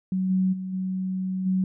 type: tone with level steps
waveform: sine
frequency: 187.2 Hz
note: F#3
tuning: 20 cents sharp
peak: -22 / -19 / -29 / -25 / -20 dBFS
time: 0.12-1.64 s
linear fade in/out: 2 ms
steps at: 0.29 / 0.52 / 0.72 / 1.45 s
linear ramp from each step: 20 ms
effects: none